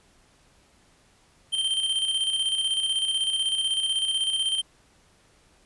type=tone with tremolo; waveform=square; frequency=3136 Hz; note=G7; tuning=in tune; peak=-22 dBFS; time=1.52-4.62 s; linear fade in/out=20 ms; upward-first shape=square; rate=16 Hz; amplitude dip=45%; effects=pink hiss -60 dBFS RMS until 5.65 s + resampled to 24000 Hz